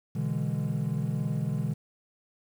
triangle chord, E dominant seventh, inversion second, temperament equal with one note detuned, 123.47 / 146.83 / 164.81 / 206.2 Hz, B2 / D3 / E3 / G#3, 0 / 0 / 0 / -12 cents, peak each -30 / -28 / -31 / -32 dBFS, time 0.15-1.74 s, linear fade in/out 10 ms, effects tanh soft clip ceiling -18 dBFS + 9-bit

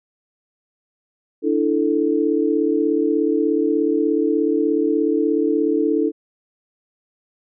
sine chord, D suspended second, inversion none, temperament just, 293.7 / 330.4 / 440.5 Hz, D4 / E4 / A4, 0 / +4 / +2 cents, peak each -20 dBFS, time 1.42-6.12 s, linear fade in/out 50 ms, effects none

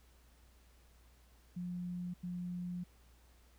sine tone bursts at uneven times, 177.6 Hz, F3, 29 cents sharp, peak -38 dBFS, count 2, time 1.56-2.14 / 2.23-2.84 s, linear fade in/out 10 ms, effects added 60 Hz sine -62 dBFS peak until 3.58 s + pink hiss -69 dBFS RMS until 3.58 s

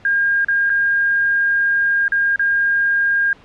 sine tone with dropouts, 1614 Hz, G#6, 50 cents flat, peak -13 dBFS, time 0.05-3.33 s, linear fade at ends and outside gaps 2 ms, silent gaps 0.447-0.484 / 0.696-0.7 / 2.081-2.12 / 2.36-2.394 s, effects pink hiss -46 dBFS RMS until 3.44 s + low-pass 3000 Hz 12 dB/octave

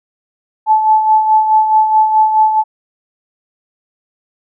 sine tone with tremolo, 868 Hz, A5, 24 cents flat, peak -5 dBFS, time 0.66-2.64 s, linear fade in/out 50 ms, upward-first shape sine, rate 4.7 Hz, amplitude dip 55%, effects none

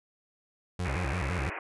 30% pulse tone with vibrato, 77.78 Hz, D#2, in tune, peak -27 dBFS, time 0.79-1.5 s, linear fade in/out 5 ms, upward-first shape square, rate 5.9 Hz, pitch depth 250 cents each way
white band-pass noise, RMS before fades -38 dBFS, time 0.85-1.59 s, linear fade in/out 2 ms, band 300 to 2600 Hz, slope 96 dB/octave
effects resampled to 24000 Hz

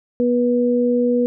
sine tone pair together, 243.5 / 487 Hz, B3 / B4, -24 / -24 cents, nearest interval octave, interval 1200 cents, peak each -17 dBFS, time 0.2-1.26 s, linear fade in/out 0 ms, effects none

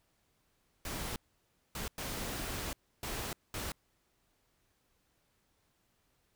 pink noise bursts at uneven times, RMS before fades -39 dBFS, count 5, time 0.85-1.16 / 1.75-1.88 / 1.98-2.73 / 3.03-3.33 / 3.54-3.72 s, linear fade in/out 2 ms, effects pink hiss -75 dBFS RMS until 6.35 s

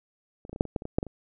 clicks, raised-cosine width 2 ms, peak -30 / -29 / -25 / -25 / -6 / -25 / -14 / -25 / -21 / -9 / -16 / -27 dBFS, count 12, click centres 0.451 / 0.495 / 0.53 / 0.561 / 0.609 / 0.653 / 0.762 / 0.821 / 0.854 / 0.985 / 1.029 / 1.067 s, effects none

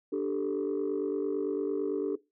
sine chord, D suspended fourth, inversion none, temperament just, 293.7 / 391.6 / 440.5 Hz, D4 / G4 / A4, 0 / -2 / +2 cents, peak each -31 dBFS, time 0.12-2.16 s, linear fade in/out 10 ms, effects noise-tail reverb RT60 0.2 s tail -17 dB re dry + tanh soft clip ceiling -23 dBFS

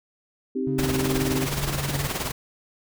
sine chord, C minor, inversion none, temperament equal, 261.6 / 311.1 / 392 Hz, C4 / Eb4 / G4, 0 / 0 / 0 cents, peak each -26 / -32 / -28 dBFS, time 0.55-1.46 s, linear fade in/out 10 ms
triangle tone with pitch glide, 138.59 to 140.61 Hz, C#3 to C#3, 0 to +25 cents, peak -26 dBFS, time 0.67-2.07 s, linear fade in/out 0 ms, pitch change +25 cents, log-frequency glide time 0.92-1.93 s
pink noise with tremolo, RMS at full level -26 dBFS, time 0.78-2.32 s, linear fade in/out 10 ms, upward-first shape sine, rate 19 Hz, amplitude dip 60%
effects none

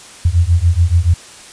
sine beating tone pair, 82.41 / 89.41 Hz, E2 / F2, 0 / +41 cents, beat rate 7 Hz, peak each -12 dBFS, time 0.25-1.14 s, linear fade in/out 5 ms, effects white hiss -37 dBFS RMS until 1.52 s + resampled to 22050 Hz

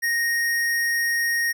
square tone, 1864 Hz, A#6, 1 cent flat, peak -21 dBFS, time 0.02-1.53 s, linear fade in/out 20 ms, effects none

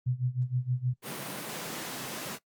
sine tone with tremolo, 125.7 Hz, B2, 31 cents sharp, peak -24 dBFS, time 0.06-0.94 s, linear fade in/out 10 ms, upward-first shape sine, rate 6.4 Hz, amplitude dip 90%
pink high-pass noise, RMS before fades -38 dBFS, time 1.02-2.39 s, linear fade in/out 50 ms, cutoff 130 Hz, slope 48 dB/octave
effects noise-tail reverb RT60 0.1 s tail -19 dB re dry + Opus 48 kbps

